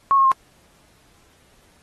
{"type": "tone with pitch steps", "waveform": "sine", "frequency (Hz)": [1098, 1080.4, 1063.1], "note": ["C#6", "C#6", "C6"], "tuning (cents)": [-17, -45, 27], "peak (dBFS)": -12, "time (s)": [0.11, 0.317], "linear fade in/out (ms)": 0, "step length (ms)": 69, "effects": ["pink hiss -57 dBFS RMS until 1.82 s", "AAC 32 kbps"]}